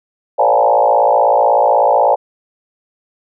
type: tone with frequency modulation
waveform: sine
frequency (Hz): 704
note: F5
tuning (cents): +14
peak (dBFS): -8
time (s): 0.38-2.16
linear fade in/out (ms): 20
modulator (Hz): 56.2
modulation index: 3.6
effects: none